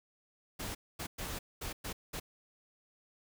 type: noise bursts at uneven times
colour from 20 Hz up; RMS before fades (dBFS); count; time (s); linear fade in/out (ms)
pink; -40; 6; 0.59-0.75 / 0.99-1.07 / 1.18-1.39 / 1.61-1.73 / 1.84-1.93 / 2.13-2.2; 10
effects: none